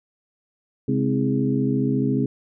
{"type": "tone cluster", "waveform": "sine", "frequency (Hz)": [134, 206, 260.3, 320.6, 413.6], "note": ["C3", "G#3", "C4", "E4", "G#4"], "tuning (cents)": [42, -14, -9, -48, -7], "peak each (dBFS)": [-24, -26, -22, -29, -28], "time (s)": [0.88, 2.26], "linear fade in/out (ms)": 5, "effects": []}